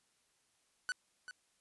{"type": "tone with echo", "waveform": "45% pulse", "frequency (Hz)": 1491, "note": "F#6", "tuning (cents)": 13, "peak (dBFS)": -34, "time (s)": [0.89, 0.92], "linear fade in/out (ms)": 0, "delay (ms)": 390, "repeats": 1, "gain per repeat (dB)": -11, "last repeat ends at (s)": 1.31, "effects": ["white hiss -75 dBFS RMS until 1.6 s", "resampled to 24000 Hz"]}